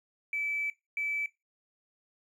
triangle tone pair in turn, 2309 / 2309 Hz, D7 / D7, -30 / -30 cents, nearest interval unison, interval 0 cents, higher neither, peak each -26 / -26 dBFS, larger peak neither, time 0.33-0.7 / 0.97-1.26 s, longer first, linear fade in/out 2 ms, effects noise-tail reverb RT60 0.2 s tail -21 dB re dry + tanh soft clip ceiling -27 dBFS

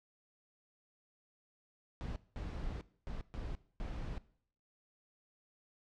brown noise bursts at uneven times, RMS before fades -41 dBFS, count 5, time 2.01-2.16 / 2.36-2.81 / 3.07-3.21 / 3.34-3.55 / 3.8-4.18 s, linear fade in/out 0 ms, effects noise-tail reverb RT60 0.6 s tail -19 dB re dry + low-pass 5000 Hz 12 dB/octave

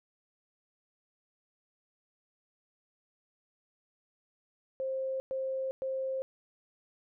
sine tone bursts, 529 Hz, C5, 19 cents sharp, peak -31 dBFS, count 3, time 4.8-6.22 s, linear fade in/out 0 ms, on 400 ms, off 110 ms, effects none

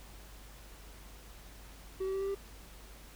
triangle tone with pitch steps, 380 / 383.7 / 387.5 / 391.4 / 395.2 Hz, F#4 / G4 / G4 / G4 / G4, +46 / -37 / -20 / -3 / +14 cents, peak -30 dBFS, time 2-2.35 s, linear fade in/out 10 ms, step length 70 ms, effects added 50 Hz sine -51 dBFS peak until 3.15 s + pink hiss -55 dBFS RMS until 3.15 s

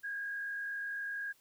sine tone with frequency modulation, 1632 Hz, G#6, 31 cents flat, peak -36 dBFS, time 0.03-1.33 s, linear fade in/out 20 ms, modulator 52.2 Hz, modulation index 0.6, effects white hiss -68 dBFS RMS until 1.4 s

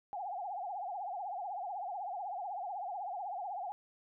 sine tone with vibrato, 763 Hz, G5, 47 cents flat, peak -37 dBFS, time 0.13-3.72 s, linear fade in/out 0 ms, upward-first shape triangle, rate 16 Hz, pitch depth 200 cents each way, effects none

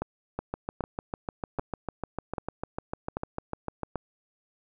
two click trains, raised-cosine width 1 ms, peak -17 / -16 dBFS, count 24 / 6, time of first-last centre 0.39-3.833 / 0.02-3.957 s, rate 6.68 / 1.27 Hz, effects none

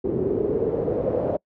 pink noise with low-pass filter sweep, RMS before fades -23 dBFS, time 0.04-1.37 s, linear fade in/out 10 ms, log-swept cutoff 370 to 570 Hz, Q 6.9, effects noise-tail reverb RT60 0.1 s tail -26 dB re dry + high-pass 100 Hz 12 dB/octave

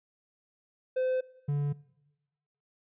triangle tone pair in turn, 514 / 144.24 Hz, C5 / D3, -31 / -31 cents, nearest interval octave + minor seventh, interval 2200 cents, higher first, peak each -24 dBFS, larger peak neither, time 0.96-1.21 / 1.48-1.73 s, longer neither, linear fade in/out 10 ms, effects noise-tail reverb RT60 1.0 s tail -21 dB re dry + resampled to 8000 Hz

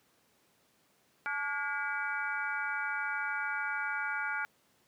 harmonic tone with a mistuned harmonic, 286.5 Hz, D4, 43 cents flat, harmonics 3 / 4 / 5 / 6 / 7 / 8, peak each -40 / -45 / -34 / -40 / -45 / -41 dBFS, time 1.26-4.45 s, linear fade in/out 0 ms, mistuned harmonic 6, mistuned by -97 cents, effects pink hiss -69 dBFS RMS until 4.87 s + high-pass 150 Hz 12 dB/octave

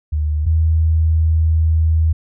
sine tone pair in turn, 75.8 / 80.09 Hz, D#2 / E2, -45 / -49 cents, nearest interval minor second, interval 96 cents, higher second, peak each -15 / -11 dBFS, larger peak second, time 0.12-0.46 / 0.46-2.13 s, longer second, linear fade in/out 10 ms, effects none

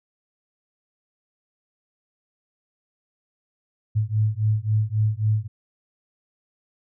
sine beating tone pair, 105.9 / 109.6 Hz, G#2 / A2, +34 / -6 cents, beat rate 3.7 Hz, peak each -22 dBFS, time 3.95-5.48 s, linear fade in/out 20 ms, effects none

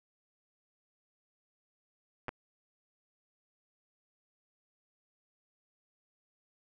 clicks, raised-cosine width 0.5 ms, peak -22 dBFS, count 2, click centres 2.283 / 2.291 s, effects none

